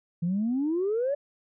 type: exponential sweep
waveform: sine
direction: up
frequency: 164.2 to 587.3 Hz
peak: -23 dBFS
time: 0.22-1.15 s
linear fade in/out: 10 ms
effects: tanh soft clip ceiling -20 dBFS